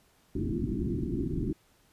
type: low-pass noise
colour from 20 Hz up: white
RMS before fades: -31 dBFS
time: 0.35-1.53 s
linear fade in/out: 5 ms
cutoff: 370 Hz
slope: 96 dB/octave
effects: pink hiss -65 dBFS RMS until 1.92 s + resampled to 32000 Hz